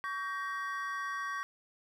triangle chord, G diminished, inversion second, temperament just, 1128.9 / 1568 / 1881.6 Hz, Db6 / G6 / Bb6, +31 / 0 / +16 cents, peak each -35 / -39 / -39 dBFS, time 0.04-1.43 s, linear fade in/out 0 ms, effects none

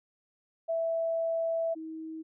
sine tone pair in turn, 659.3 / 319.3 Hz, E5 / D#4, 0 / +45 cents, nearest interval octave + minor second, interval 1255 cents, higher first, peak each -27 / -37 dBFS, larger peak first, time 0.68-1.75 / 1.75-2.23 s, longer first, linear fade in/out 20 ms, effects none

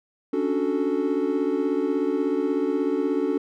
triangle chord, D major seventh, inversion third, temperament equal, 277.2 / 293.7 / 370 / 440 Hz, C#4 / D4 / F#4 / A4, 0 / 0 / 0 / 0 cents, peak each -25 dBFS, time 0.33-3.38 s, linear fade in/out 5 ms, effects none

